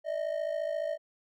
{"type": "ring-modulated tone", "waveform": "triangle", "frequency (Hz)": 618, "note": "D#5", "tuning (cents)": -12, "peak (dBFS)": -25, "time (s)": [0.04, 0.98], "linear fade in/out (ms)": 50, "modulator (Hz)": 27.2, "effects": []}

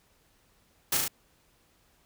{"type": "noise with echo", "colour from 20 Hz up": "white", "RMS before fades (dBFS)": -26, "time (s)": [0.92, 0.97], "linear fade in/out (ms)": 5, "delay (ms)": 37, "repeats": 3, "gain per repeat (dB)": -2, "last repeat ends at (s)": 1.081, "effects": ["pink hiss -66 dBFS RMS until 2.05 s"]}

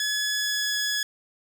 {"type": "tone with pitch glide", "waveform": "15% pulse", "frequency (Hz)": [1699, 1688.2], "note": ["G#6", "G#6"], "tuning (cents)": [39, 28], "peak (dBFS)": -18, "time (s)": [0, 1.03], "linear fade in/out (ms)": 2, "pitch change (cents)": -11, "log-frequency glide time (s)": [0.27, 0.73], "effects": []}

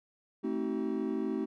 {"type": "chord", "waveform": "triangle", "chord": "A diminished seventh", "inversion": "none", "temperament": "just", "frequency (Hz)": [220, 264, 316.8, 380.2], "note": ["A3", "C4", "Eb4", "Gb4"], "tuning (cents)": [0, 16, 31, 47], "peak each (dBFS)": -34, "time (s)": [0.43, 1.46], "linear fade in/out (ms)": 20, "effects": []}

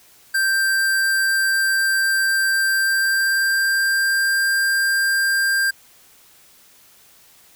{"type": "tone with pitch glide", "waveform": "square", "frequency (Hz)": [1574, 1589.5], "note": ["G6", "G6"], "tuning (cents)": [7, 24], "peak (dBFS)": -17, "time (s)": [0.34, 5.71], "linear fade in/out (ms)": 10, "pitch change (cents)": 17, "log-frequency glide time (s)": [2.62, 4.49], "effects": ["white hiss -51 dBFS RMS until 7.55 s"]}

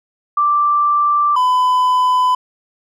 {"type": "tone pair in turn", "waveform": ["sine", "triangle"], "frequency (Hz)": [1174.7, 1005.2], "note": ["D6", "B5"], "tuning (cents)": [0, 30], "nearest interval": "minor third", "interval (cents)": 270, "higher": "first", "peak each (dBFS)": [-11, -9], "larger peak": "second", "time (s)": [[0.37, 1.36], [1.36, 2.35]], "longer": "neither", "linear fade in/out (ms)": 5, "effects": []}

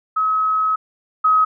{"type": "tone pair in turn", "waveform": "sine", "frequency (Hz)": [1280, 1269.7], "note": ["D#6", "D#6"], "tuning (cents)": [49, 35], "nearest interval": "unison", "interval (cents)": 14, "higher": "first", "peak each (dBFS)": [-15, -11], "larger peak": "second", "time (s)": [[0.16, 0.76], [1.24, 1.45]], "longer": "first", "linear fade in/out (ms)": 10, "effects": []}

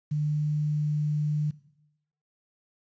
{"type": "tone with quantisation", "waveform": "sine", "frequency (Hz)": 149.9, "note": "D3", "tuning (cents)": 36, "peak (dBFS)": -24, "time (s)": [0.11, 1.51], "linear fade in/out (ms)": 10, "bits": 9, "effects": ["noise-tail reverb RT60 0.8 s tail -18 dB re dry", "resampled to 16000 Hz"]}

